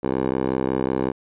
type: tone with band-pass filter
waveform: 10% pulse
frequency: 65.41 Hz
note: C2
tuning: in tune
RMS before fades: -23 dBFS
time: 0.03-1.12 s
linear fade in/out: 10 ms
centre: 480 Hz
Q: 1.2
effects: resampled to 8000 Hz